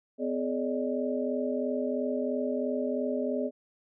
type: tone cluster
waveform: sine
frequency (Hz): 254.2 / 421.5 / 571 / 614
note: C4 / G#4 / D5 / D#5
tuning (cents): -50 / +26 / -49 / -23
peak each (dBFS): -31 / -33 / -34 / -35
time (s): 0.18-3.51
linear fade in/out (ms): 50
effects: none